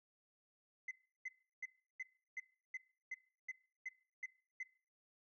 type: tone bursts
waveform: sine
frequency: 2043 Hz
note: C7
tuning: 42 cents flat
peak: -39 dBFS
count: 11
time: 0.88-4.632 s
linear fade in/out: 5 ms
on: 32 ms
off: 340 ms
effects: noise-tail reverb RT60 0.4 s tail -20 dB re dry + tanh soft clip ceiling -39 dBFS